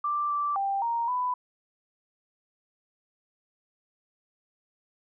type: tone with pitch steps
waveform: sine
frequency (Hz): 1177 / 1168 / 789 / 933 / 996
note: D6 / D6 / G5 / A#5 / B5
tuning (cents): +3 / -10 / +11 / +1 / +14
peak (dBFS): -25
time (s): 0.04-1.34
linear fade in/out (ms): 5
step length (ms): 260
effects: none